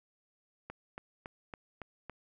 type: click train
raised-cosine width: 0.5 ms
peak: -27 dBFS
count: 6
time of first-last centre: 0.7-2.097 s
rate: 3.58 Hz
effects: none